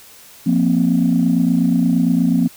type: chord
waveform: sine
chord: F suspended fourth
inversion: none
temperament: equal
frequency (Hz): 174.61 / 233.1 / 261.6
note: F3 / Bb3 / C4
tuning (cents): 0 / 0 / 0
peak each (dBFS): -16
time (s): 0.46-2.48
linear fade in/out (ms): 10
effects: tanh soft clip ceiling -5 dBFS + white hiss -43 dBFS RMS until 2.56 s